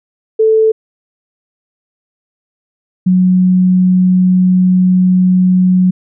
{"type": "tone pair in turn", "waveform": "sine", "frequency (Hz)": [440, 183.51], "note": ["A4", "F#3"], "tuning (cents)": [0, -14], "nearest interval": "octave + minor third", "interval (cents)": 1514, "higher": "first", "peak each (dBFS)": -6, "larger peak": "neither", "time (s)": [[0.39, 0.72], [3.06, 5.91]], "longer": "second", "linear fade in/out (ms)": 10, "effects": []}